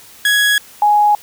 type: tone pair in turn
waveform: 30% pulse / sine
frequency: 1669 / 832.8 Hz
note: G#6 / G#5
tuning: +8 / +5 cents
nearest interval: octave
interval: 1203 cents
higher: first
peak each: -8 dBFS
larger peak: neither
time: 0.25-0.58 / 0.82-1.15 s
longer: neither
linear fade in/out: 2 ms
effects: white hiss -41 dBFS RMS until 1.22 s